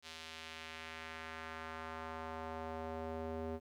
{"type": "tone with band-pass filter sweep", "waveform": "square", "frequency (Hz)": 80.5, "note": "E2", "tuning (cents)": -41, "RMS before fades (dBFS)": -45, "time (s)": [0.02, 3.6], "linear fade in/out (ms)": 50, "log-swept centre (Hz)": [3900, 430], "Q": 1.2, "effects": ["12-bit"]}